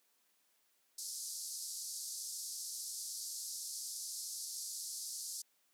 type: band-pass noise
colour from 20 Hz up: pink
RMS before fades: -44 dBFS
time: 0.98-5.42 s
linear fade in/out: 5 ms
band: 4600 to 12000 Hz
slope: 48 dB/octave
effects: white hiss -75 dBFS RMS until 5.73 s + high-pass 200 Hz 12 dB/octave